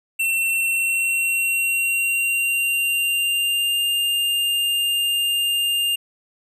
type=tone with pitch glide; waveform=square; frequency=2704 to 2806 Hz; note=E7 to F7; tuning=+43 to +8 cents; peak=-19 dBFS; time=0.19-5.96 s; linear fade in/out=10 ms; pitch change=+65 cents; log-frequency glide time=0.47-3.81 s; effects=none